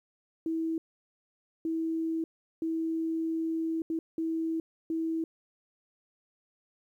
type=tone bursts at uneven times; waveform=sine; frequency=324.9 Hz; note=E4; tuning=25 cents flat; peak=-28 dBFS; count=6; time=0.46-0.78 / 1.65-2.24 / 2.62-3.82 / 3.9-3.99 / 4.18-4.6 / 4.9-5.24 s; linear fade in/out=2 ms; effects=11-bit